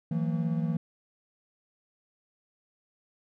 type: tone cluster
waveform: triangle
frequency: 163.2 / 180.1 / 227.3 Hz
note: E3 / F#3 / A#3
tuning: -17 / -46 / -43 cents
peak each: -26 / -32 / -31 dBFS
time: 0.11-0.77 s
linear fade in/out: 5 ms
effects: none